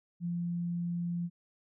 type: tone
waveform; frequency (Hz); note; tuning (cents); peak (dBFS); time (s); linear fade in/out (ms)
sine; 172.8; F3; -18; -31; 0.2-1.3; 50
effects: none